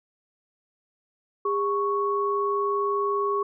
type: tone pair together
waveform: sine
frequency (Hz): 404.9 / 1108.7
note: G#4 / C#6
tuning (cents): -44 / 0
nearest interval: octave + perfect fourth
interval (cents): 1744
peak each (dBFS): -25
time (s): 1.45-3.43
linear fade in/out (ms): 5
effects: none